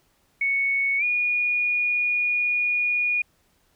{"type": "tone with pitch glide", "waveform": "sine", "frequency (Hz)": [2217, 2446], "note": ["C#7", "D#7"], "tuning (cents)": [0, -30], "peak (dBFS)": -20, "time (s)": [0.41, 3.22], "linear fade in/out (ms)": 5, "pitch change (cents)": 170, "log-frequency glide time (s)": [0.98, 1.04], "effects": ["pink hiss -65 dBFS RMS until 3.75 s"]}